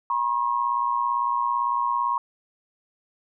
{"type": "tone pair together", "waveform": "sine", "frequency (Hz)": [962, 1079.8], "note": ["B5", "C#6"], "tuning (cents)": [-46, -46], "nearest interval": "major second", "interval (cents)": 200, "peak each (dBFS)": -24, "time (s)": [0.1, 2.18], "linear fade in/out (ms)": 2, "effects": []}